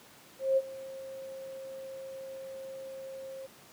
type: tone with ADSR envelope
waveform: sine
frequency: 534 Hz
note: C5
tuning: 35 cents sharp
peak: -21 dBFS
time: 0.39-3.47 s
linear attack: 180 ms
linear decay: 42 ms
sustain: -19 dB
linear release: 15 ms
effects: pink hiss -55 dBFS RMS until 3.72 s + high-pass 150 Hz 12 dB/octave